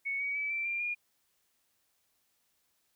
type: tone with pitch steps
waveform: sine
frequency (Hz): 2217 / 2257 / 2298 / 2339 / 2382 / 2425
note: C#7 / C#7 / D7 / D7 / D7 / D#7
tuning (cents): 0 / +31 / -38 / -8 / +24 / -45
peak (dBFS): -31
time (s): 0.05-0.95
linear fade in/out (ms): 20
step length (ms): 150
effects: white hiss -75 dBFS RMS until 2.95 s